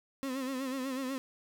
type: tone with vibrato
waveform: 35% pulse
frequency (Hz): 263.4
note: C4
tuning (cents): +12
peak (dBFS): -32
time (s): 0.23-1.18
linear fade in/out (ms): 0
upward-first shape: sine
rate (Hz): 8.1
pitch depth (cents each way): 74
effects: none